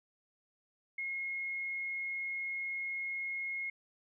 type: tone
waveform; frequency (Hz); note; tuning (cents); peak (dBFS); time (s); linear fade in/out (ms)
sine; 2158; C#7; -47; -35; 0.98-3.7; 5
effects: none